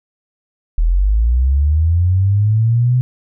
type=linear sweep; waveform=sine; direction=up; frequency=38.47 to 127.4 Hz; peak=-10 dBFS; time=0.78-3.01 s; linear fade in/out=0 ms; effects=none